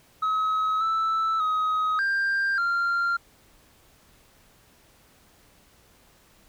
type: tone with pitch steps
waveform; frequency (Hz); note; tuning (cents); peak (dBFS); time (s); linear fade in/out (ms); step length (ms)
sine; 1279 / 1318 / 1262 / 1589 / 1387; D#6 / E6 / D#6 / G6 / F6; +47 / -1 / +24 / +23 / -12; -19; 0.22-3.17; 10; 590
effects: tanh soft clip ceiling -21 dBFS + pink hiss -58 dBFS RMS until 6.48 s